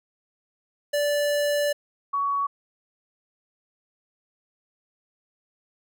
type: tone pair in turn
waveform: square / sine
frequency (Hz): 583 / 1123.7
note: D5 / C#6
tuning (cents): -13 / +23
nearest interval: major seventh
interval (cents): 1136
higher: second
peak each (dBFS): -22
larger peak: neither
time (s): 0.93-1.73 / 2.13-2.47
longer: first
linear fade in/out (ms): 10
effects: none